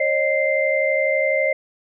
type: tone cluster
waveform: sine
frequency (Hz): 541 / 613 / 2087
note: C#5 / D#5 / C7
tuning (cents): -42 / -26 / -5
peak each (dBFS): -21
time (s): 0-1.53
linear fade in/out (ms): 5
effects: none